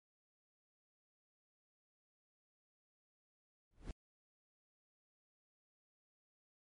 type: noise with exponential growth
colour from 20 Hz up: brown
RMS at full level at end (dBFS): -40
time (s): 3.71-3.91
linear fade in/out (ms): 2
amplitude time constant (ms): 42
effects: MP3 48 kbps